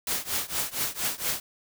white noise with tremolo, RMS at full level -26 dBFS, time 0.07-1.4 s, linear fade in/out 2 ms, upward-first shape triangle, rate 4.3 Hz, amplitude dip 95%, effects none

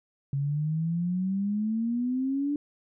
sine exponential sweep, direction up, 137.1 to 293.7 Hz, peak -25 dBFS, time 0.33-2.56 s, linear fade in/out 2 ms, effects none

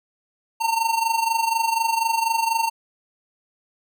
square tone with amplitude modulation, 910 Hz, A#5, 42 cents flat, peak -17 dBFS, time 0.6-2.7 s, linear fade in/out 20 ms, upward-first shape sine, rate 24.1 Hz, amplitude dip 70%, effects none

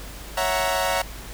sawtooth chord, F# dominant seventh, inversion second, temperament equal, 554.4 / 659.3 / 740 / 932.3 Hz, C#5 / E5 / F#5 / A#5, 0 / 0 / 0 / 0 cents, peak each -23 dBFS, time 0.37-1.02 s, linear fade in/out 5 ms, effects added 50 Hz sine -38 dBFS peak until 1.33 s + pink hiss -40 dBFS RMS until 1.33 s

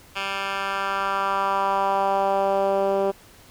10% pulse tone with band-pass filter sweep, 196 Hz, G3, in tune, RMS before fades -23 dBFS, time 0.15-3.12 s, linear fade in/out 20 ms, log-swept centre 2300 to 460 Hz, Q 2, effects pink hiss -50 dBFS RMS until 3.5 s

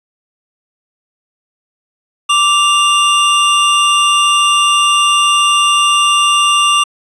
square tone pair together, 1174.7 / 2794 Hz, D6 / F7, 0 / 0 cents, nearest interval octave + minor third, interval 1500 cents, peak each -12 dBFS, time 2.29-6.84 s, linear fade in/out 10 ms, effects resampled to 24000 Hz

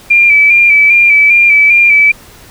sine tone with vibrato, 2349 Hz, D7, in tune, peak -3 dBFS, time 0.1-2.12 s, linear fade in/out 10 ms, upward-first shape square, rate 2.5 Hz, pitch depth 34 cents each way, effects pink hiss -37 dBFS RMS until 2.5 s

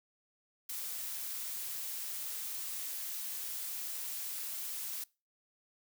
blue noise, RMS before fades -40 dBFS, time 0.69-5.04 s, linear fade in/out 5 ms, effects noise-tail reverb RT60 0.3 s tail -23 dB re dry

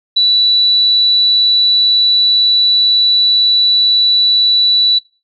sine tone, 3951 Hz, B7, in tune, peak -7 dBFS, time 0.16-4.99 s, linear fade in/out 10 ms, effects noise-tail reverb RT60 0.3 s tail -21 dB re dry

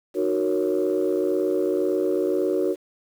sine chord, D# minor seventh, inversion none, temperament equal with one note detuned, 308.1 / 370 / 466.2 / 554.4 Hz, D#4 / F#4 / A#4 / C#5, -17 / 0 / 0 / 0 cents, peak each -26 / -22 / -26 / -27 dBFS, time 0.14-2.76 s, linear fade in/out 50 ms, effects tanh soft clip ceiling -13 dBFS + 8-bit

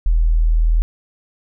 sine tone, 40.4 Hz, E1, 34 cents flat, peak -11 dBFS, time 0.06-0.82 s, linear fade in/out 0 ms, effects none

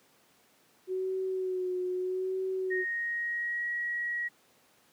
sine tone with vibrato, 370.9 Hz, F#4, 4 cents sharp, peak -29 dBFS, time 0.87-2.85 s, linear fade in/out 50 ms, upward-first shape sine, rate 0.79 Hz, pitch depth 32 cents each way
sine tone with pitch glide, 1861 to 1908.9 Hz, A#6 to A#6, -3 to +41 cents, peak -30 dBFS, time 2.7-4.29 s, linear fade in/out 20 ms, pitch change +44 cents, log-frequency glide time 2.84-3.68 s
effects pink hiss -64 dBFS RMS until 4.92 s + high-pass 200 Hz 12 dB/octave

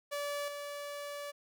sawtooth tone with level steps, 577 Hz, D5, 31 cents flat, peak -31 / -36 dBFS, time 0.11-1.32 s, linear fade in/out 20 ms, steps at 0.48 s, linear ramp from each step 2 ms, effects none

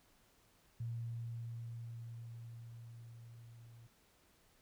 sine tone with level ramp, 116.54 Hz, A#2, in tune, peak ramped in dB -38 to -55 dBFS, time 0.8-3.87 s, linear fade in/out 5 ms, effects pink hiss -70 dBFS RMS until 4.61 s

